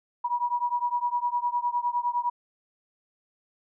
sine beating tone pair, 962 / 971.8 Hz, B5 / B5, -46 / -28 cents, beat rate 9.8 Hz, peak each -27 / -28 dBFS, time 0.24-2.3 s, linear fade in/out 10 ms, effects none

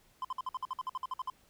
triangle tone bursts, 1030 Hz, C6, 28 cents flat, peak -31 dBFS, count 14, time 0.22-1.3 s, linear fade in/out 2 ms, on 27 ms, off 54 ms, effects pink hiss -66 dBFS RMS until 1.49 s

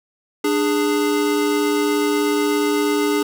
square tone pair together, 296.3 / 413.2 Hz, D4 / G#4, +15 / -9 cents, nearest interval tritone, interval 576 cents, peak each -20 dBFS, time 0.44-3.23 s, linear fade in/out 5 ms, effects none

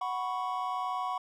triangle chord, F# suspended fourth, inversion none, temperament equal, 740 / 987.8 / 1108.7 Hz, F#5 / B5 / C#6, 0 / 0 / 0 cents, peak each -33 / -34 / -33 dBFS, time 0.01-1.18 s, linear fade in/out 5 ms, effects none

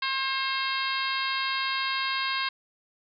harmonic tone with a mistuned harmonic, 534 Hz, C5, 35 cents sharp, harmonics 2 / 3 / 4 / 5 / 6 / 7 / 8 / 9, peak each -31 / -33 / -34 / -35 / -36 / -36 / -37 / -38 dBFS, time 0.02-2.49 s, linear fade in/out 5 ms, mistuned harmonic 7, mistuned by +23 cents, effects none

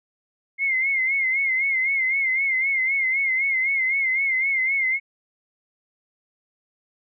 sine tone with vibrato, 2124 Hz, C7, 25 cents sharp, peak -19 dBFS, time 0.58-5 s, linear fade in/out 50 ms, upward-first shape sine, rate 3.9 Hz, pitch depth 72 cents each way, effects none

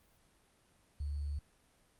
sine tone with sample-and-hold, 72.4 Hz, D2, 24 cents flat, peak -35 dBFS, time 1-1.39 s, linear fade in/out 5 ms, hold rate 4410 Hz, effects pink hiss -69 dBFS RMS until 1.99 s + Opus 32 kbps

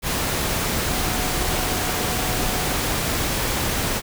sine tone in noise, 735 Hz, F#5, 12 cents flat, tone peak -33 dBFS, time 0.85-2.77 s, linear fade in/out 50 ms, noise pink, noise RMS -23 dBFS, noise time 0.02-4.02 s, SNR -13 dB, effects none

